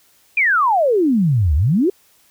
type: exponential two-way sweep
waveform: sine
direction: down then up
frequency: 2489 to 68.5 to 409.8 Hz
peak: -12 dBFS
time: 0.37-1.9 s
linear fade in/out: 5 ms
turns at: 1.55 s
effects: white hiss -55 dBFS RMS until 2.3 s